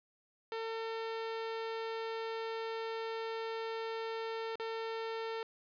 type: tone with dropouts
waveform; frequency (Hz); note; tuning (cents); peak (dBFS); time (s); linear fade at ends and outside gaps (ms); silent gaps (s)
sawtooth; 450; A4; +39; -33; 0.52-5.43; 1; 4.556-4.598
effects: resampled to 11025 Hz + 12-bit